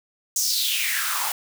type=noise with high-pass filter sweep; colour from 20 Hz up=white; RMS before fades=-24 dBFS; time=0.36-1.32 s; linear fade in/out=2 ms; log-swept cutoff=6600 to 790 Hz; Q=5.1; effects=none